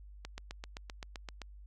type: click train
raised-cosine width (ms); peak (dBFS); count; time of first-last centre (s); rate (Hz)
0.2; -25; 10; 0.25-1.417; 7.71
effects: added 50 Hz sine -49 dBFS peak until 1.66 s + AAC 64 kbps